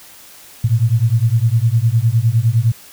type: beating tone pair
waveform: sine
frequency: 110 / 119.8 Hz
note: A2 / A#2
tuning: 0 / +48 cents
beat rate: 9.8 Hz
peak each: -14 dBFS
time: 0.64-2.72 s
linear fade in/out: 5 ms
effects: white hiss -41 dBFS RMS until 2.92 s